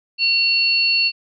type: tone pair together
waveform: sine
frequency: 2740 / 4419 Hz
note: F7 / C#8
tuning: -34 / -6 cents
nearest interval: minor sixth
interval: 828 cents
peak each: -17 / -17 dBFS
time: 0.18-1.12 s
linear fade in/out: 50 ms
effects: none